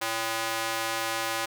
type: tone with high-pass filter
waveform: square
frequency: 113 Hz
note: A2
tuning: 47 cents sharp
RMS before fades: -30 dBFS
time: 0.01-1.46 s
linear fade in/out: 10 ms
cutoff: 820 Hz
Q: 0.73
effects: none